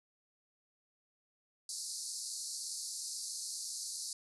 pink band-pass noise, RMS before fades -42 dBFS, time 1.69-4.13 s, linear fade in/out 2 ms, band 4200 to 11000 Hz, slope 96 dB/octave, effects none

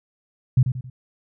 sine tone with echo, 127.1 Hz, C3, 50 cents flat, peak -11 dBFS, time 0.57-0.63 s, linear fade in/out 5 ms, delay 90 ms, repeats 3, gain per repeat -8 dB, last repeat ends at 0.9 s, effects none

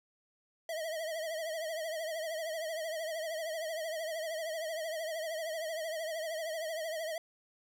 square tone with vibrato, 642 Hz, E5, 46 cents flat, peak -36 dBFS, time 0.69-7.18 s, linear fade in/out 2 ms, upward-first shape triangle, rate 13 Hz, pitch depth 97 cents each way, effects none

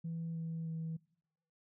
sine tone with pitch steps, 165.2 / 163.59 / 161.99 Hz, E3 / E3 / E3, +4 / -13 / -30 cents, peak -36 dBFS, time 0.04-0.97 s, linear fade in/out 10 ms, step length 310 ms, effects noise-tail reverb RT60 0.8 s tail -24 dB re dry + tanh soft clip ceiling -34 dBFS

